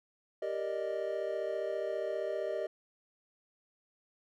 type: chord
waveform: triangle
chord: Eb major seventh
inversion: first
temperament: equal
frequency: 392 / 466.2 / 587.3 / 622.3 Hz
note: G4 / Bb4 / D5 / Eb5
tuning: 0 / 0 / 0 / 0 cents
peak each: -37 / -38 / -38 / -34 dBFS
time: 0.42-2.67 s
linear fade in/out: 5 ms
effects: none